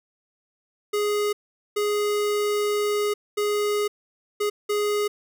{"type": "tone bursts at uneven times", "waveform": "square", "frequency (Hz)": 415.3, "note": "G#4", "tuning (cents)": 0, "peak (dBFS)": -22, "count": 5, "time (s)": [[0.93, 1.33], [1.76, 3.14], [3.37, 3.88], [4.4, 4.5], [4.69, 5.08]], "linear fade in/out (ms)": 10, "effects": []}